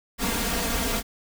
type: noise with comb filter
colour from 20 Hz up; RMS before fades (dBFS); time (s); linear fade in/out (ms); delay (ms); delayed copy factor
pink; -26; 0.18-1.03; 50; 4.3; +0.9
effects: none